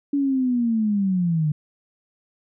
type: linear sweep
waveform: sine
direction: down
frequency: 286.5 to 147.3 Hz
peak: -18 dBFS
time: 0.13-1.52 s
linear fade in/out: 5 ms
effects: none